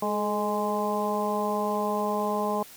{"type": "harmonic tone with a mistuned harmonic", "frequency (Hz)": 207.7, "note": "G#3", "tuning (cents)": 0, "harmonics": [1, 2, 3, 4, 5], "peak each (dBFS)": [-31, -31, -31, -31, -31], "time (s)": [0.02, 2.63], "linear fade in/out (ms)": 5, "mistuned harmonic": 2, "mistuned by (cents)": 40, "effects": ["white hiss -48 dBFS RMS until 2.76 s"]}